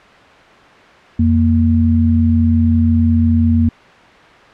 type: tone pair together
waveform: sine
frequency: 87.31 / 233.1 Hz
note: F2 / A#3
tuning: 0 / 0 cents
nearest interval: octave + perfect fourth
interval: 1700 cents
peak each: -12 dBFS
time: 1.19-3.69 s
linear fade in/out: 5 ms
effects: white hiss -41 dBFS RMS until 4.53 s + low-pass 2000 Hz 12 dB/octave